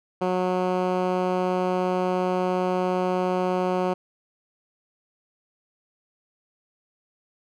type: tone with band-pass filter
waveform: 10% pulse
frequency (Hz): 182.9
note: F#3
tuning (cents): -20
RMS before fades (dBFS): -24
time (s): 0.21-3.94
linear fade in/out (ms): 10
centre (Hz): 390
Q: 0.52
effects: none